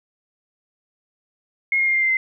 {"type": "tone with pitch steps", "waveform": "sine", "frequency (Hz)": [2154, 2137, 2119, 2102, 2085, 2069], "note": ["C7", "C7", "C7", "C7", "C7", "C7"], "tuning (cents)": [50, 36, 21, 7, -7, -20], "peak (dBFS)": -16, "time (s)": [1.72, 2.17], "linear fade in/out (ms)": 2, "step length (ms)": 75, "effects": []}